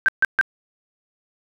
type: tone bursts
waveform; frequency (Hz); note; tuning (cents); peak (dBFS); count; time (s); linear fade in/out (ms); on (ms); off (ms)
sine; 1567; G6; -1; -12; 3; 0.06-0.412; 0; 24; 140
effects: none